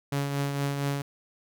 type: tone with tremolo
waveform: sawtooth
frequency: 140.9 Hz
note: C#3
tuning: 29 cents sharp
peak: -21 dBFS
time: 0.12-1.02 s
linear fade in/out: 5 ms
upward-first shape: triangle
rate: 4.3 Hz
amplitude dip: 45%
effects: none